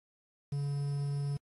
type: tone with quantisation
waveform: triangle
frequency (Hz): 142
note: C#3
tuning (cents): +42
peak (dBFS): -29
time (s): 0.52-1.37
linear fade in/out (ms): 5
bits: 9
effects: AAC 32 kbps